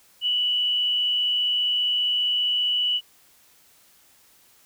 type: tone with frequency modulation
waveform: sine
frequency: 2955 Hz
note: F#7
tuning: 3 cents flat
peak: -20 dBFS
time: 0.21-3.01 s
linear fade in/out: 50 ms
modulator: 115 Hz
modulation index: 0.38
effects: white hiss -57 dBFS RMS until 4.65 s